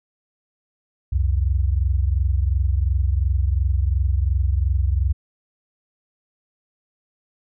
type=tone pair together; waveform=sine; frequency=64.78 / 87.6 Hz; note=C2 / F2; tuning=-17 / +6 cents; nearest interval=perfect fourth; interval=523 cents; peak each=-18 / -21 dBFS; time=1.12-5.13 s; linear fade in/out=10 ms; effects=none